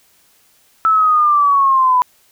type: linear sweep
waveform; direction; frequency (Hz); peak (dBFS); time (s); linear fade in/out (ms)
sine; down; 1318.5 to 987.8; -9; 0.85-2.02; 0
effects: white hiss -54 dBFS RMS until 2.31 s